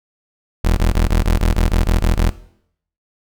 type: tone bursts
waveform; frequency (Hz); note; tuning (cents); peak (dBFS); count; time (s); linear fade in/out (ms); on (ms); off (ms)
30% pulse; 41.2; E1; 0; -9; 11; 0.64-2.3; 10; 130; 23
effects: noise-tail reverb RT60 0.7 s tail -18 dB re dry